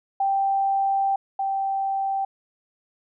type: tone pair in turn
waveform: sine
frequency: 784 / 780.5 Hz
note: G5 / G5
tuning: 0 / -8 cents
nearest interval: unison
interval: 8 cents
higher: first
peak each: -19 / -22 dBFS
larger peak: first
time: 0.2-1.16 / 1.39-2.25 s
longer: first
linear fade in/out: 5 ms
effects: none